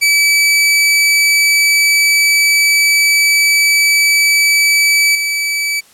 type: tone with level steps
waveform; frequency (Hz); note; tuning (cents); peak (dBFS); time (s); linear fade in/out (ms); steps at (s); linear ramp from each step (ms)
sawtooth; 2300; D7; -37; -5 / -11; 0.01-5.81; 20; 5.15; 2
effects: white hiss -46 dBFS RMS until 5.93 s + low-pass 12000 Hz 12 dB/octave